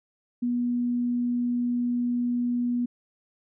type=tone; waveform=sine; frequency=242.7 Hz; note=B3; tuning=30 cents flat; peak=-23 dBFS; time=0.42-2.86 s; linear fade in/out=10 ms; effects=none